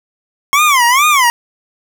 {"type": "tone with vibrato", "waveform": "25% pulse", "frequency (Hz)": 1077, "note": "C6", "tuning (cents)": 50, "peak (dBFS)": -4, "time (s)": [0.53, 1.3], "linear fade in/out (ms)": 0, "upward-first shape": "sine", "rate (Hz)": 2.3, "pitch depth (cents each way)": 230, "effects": []}